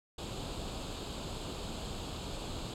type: noise with comb filter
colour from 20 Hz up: pink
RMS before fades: -40 dBFS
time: 0.18-2.74 s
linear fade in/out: 5 ms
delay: 0.26 ms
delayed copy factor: +0.7
effects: low-pass 7000 Hz 12 dB/octave